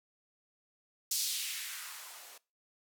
violet noise with band-pass filter sweep, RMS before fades -39 dBFS, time 1.11-2.38 s, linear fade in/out 5 ms, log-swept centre 5300 to 490 Hz, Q 1.6, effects noise-tail reverb RT60 0.3 s tail -22 dB re dry

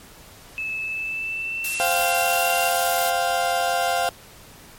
sine tone with pitch glide, 2612 to 2763 Hz, E7 to F7, -17 to -19 cents, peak -25 dBFS, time 0.58-2.69 s, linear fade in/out 0 ms, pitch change +98 cents, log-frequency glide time 0.82-2.55 s
blue noise, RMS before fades -27 dBFS, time 1.64-3.1 s, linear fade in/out 5 ms
35% pulse chord, C suspended fourth, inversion none, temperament equal, 523.3 / 698.5 / 784 Hz, C5 / F5 / G5, 0 / 0 / 0 cents, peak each -26 / -20 / -24 dBFS, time 1.8-4.09 s, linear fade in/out 0 ms
effects pink hiss -46 dBFS RMS until 4.78 s + MP3 64 kbps

